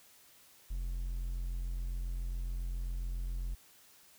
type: tone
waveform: triangle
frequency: 43.65 Hz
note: F1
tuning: in tune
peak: -32 dBFS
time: 0.7-3.55 s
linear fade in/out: 10 ms
effects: white hiss -61 dBFS RMS until 4.18 s